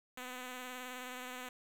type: tone with vibrato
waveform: 5% pulse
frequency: 251.7 Hz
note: B3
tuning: 33 cents sharp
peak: -32 dBFS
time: 0.17-1.49 s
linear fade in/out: 5 ms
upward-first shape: sine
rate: 19 Hz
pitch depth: 24 cents each way
effects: 10-bit